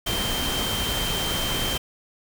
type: tone in noise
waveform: sine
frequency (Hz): 3136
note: G7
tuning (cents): 0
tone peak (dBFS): -28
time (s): 0.06-1.78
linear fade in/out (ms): 10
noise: pink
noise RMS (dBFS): -27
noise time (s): 0.06-1.78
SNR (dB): -4
effects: none